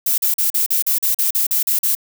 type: noise bursts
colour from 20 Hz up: violet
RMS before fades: -17 dBFS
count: 12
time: 0.06-1.951 s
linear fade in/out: 5 ms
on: 120 ms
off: 41 ms
effects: none